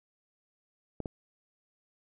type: clicks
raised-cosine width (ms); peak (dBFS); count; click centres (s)
2; -22; 2; 1.003 / 1.058
effects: none